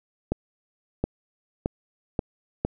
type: accelerating click train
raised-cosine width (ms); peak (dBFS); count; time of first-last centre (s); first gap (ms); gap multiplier
2; -10; 5; 0.32-2.65; 720; 0.86
effects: none